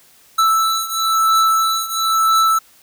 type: beating tone pair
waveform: square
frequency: 1318.5 / 1319.5 Hz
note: E6 / E6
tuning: 0 / +1 cents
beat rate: 1 Hz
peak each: -19 / -16 dBFS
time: 0.38-2.59 s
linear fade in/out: 10 ms
effects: white hiss -50 dBFS RMS until 2.82 s